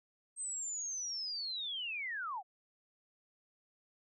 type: linear sweep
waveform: sine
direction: down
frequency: 8372 to 696 Hz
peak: -37 dBFS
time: 0.36-2.43 s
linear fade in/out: 50 ms
effects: none